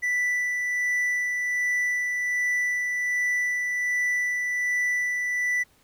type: tone with tremolo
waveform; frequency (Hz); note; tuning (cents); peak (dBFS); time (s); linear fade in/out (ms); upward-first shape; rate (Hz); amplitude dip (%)
triangle; 1975.5; B6; 0; -20; 0.02-5.64; 20; sine; 1.3; 30
effects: pink hiss -61 dBFS RMS until 5.83 s